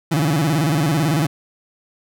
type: tone with vibrato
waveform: 30% pulse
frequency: 152.9 Hz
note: D#3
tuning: 30 cents flat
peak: -13 dBFS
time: 0.11-1.27 s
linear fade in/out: 10 ms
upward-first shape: square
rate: 18 Hz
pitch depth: 140 cents each way
effects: none